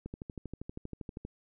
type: click train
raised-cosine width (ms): 3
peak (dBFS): -27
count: 16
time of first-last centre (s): 0.06-1.25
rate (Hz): 12.6
effects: none